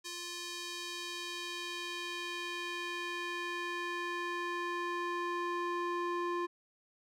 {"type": "tone with band-pass filter sweep", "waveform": "square", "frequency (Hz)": 349.2, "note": "F4", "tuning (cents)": 0, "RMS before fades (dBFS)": -38, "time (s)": [0.04, 6.47], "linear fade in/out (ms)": 20, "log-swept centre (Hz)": [5400, 870], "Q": 1.1, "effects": []}